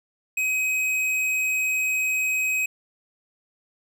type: tone with hard clipping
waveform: triangle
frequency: 2529 Hz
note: D#7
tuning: 28 cents sharp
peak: -23 dBFS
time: 0.37-2.66 s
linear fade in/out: 5 ms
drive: 14 dB
effects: none